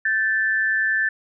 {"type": "tone pair together", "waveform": "sine", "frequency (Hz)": [1550.9, 1760], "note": ["G6", "A6"], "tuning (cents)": [-19, 0], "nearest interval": "major second", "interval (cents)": 219, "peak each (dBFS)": [-24, -19], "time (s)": [0.05, 1.09], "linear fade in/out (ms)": 5, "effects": []}